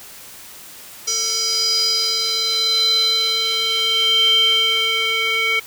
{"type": "tone with band-pass filter sweep", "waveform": "square", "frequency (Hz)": 448, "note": "A4", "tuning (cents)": 31, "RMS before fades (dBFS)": -18, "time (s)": [1.07, 5.6], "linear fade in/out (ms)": 10, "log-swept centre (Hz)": [5600, 2500], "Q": 8.9, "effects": ["white hiss -39 dBFS RMS until 5.66 s"]}